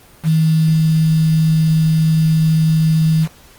sine tone with quantisation, 159.2 Hz, D#3, 40 cents sharp, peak -10 dBFS, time 0.23-3.28 s, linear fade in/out 50 ms, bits 5, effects pink hiss -45 dBFS RMS until 3.58 s + Opus 24 kbps

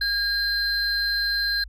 triangle tone pair together, 1625 / 4126 Hz, G#6 / C8, -38 / -25 cents, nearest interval octave + major third, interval 1613 cents, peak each -23 dBFS, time 0.01-1.64 s, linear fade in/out 5 ms, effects added 50 Hz sine -38 dBFS peak until 1.68 s

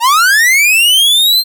45% pulse linear sweep, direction up, 886 to 4200 Hz, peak -6 dBFS, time 0-1.44 s, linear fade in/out 50 ms, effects none

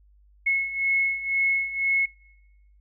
sine beating tone pair, 2182 / 2184 Hz, C#7 / C#7, -28 / -26 cents, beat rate 2 Hz, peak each -27 / -23 dBFS, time 0.46-2.06 s, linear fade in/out 10 ms, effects noise-tail reverb RT60 1.0 s tail -26 dB re dry + added 50 Hz sine -54 dBFS peak until 2.8 s

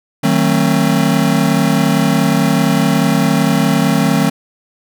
square chord, D# diminished seventh, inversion none, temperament just, 155.56 / 186.68 / 224 / 268.8 Hz, D#3 / F#3 / A3 / C4, 0 / +16 / +31 / +47 cents, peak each -17 dBFS, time 0.23-4.3 s, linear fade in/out 10 ms, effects none

